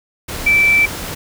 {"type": "tone in noise", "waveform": "sine", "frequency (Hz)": 2328, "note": "D7", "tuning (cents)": -16, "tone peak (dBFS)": -9, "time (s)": [0.46, 0.86], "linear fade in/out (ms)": 10, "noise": "pink", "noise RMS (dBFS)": -26, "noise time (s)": [0.28, 1.15], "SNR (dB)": 14, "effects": []}